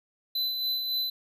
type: tone with tremolo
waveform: square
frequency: 4017 Hz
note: B7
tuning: 29 cents sharp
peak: -26 dBFS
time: 0.35-1.1 s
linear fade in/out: 5 ms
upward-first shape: sine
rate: 3.6 Hz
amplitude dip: 40%
effects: none